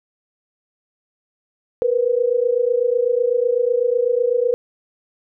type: tone pair together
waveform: sine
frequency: 471.5 / 499.5 Hz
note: A#4 / B4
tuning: +20 / +20 cents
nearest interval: minor second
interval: 100 cents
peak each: -18 dBFS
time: 1.82-4.54 s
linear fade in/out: 0 ms
effects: none